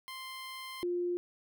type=tone pair in turn; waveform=15% pulse / sine; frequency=1046.5 / 352.4 Hz; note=C6 / F4; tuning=0 / +16 cents; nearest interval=octave + perfect fifth; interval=1884 cents; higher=first; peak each=-35 / -30 dBFS; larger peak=second; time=0.08-0.83 / 0.83-1.17 s; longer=first; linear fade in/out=0 ms; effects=none